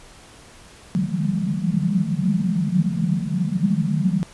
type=band-pass noise; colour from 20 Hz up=white; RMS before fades=-21 dBFS; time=0.95-4.23 s; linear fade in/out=0 ms; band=150 to 210 Hz; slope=96 dB/octave; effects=pink hiss -46 dBFS RMS until 4.33 s + resampled to 24000 Hz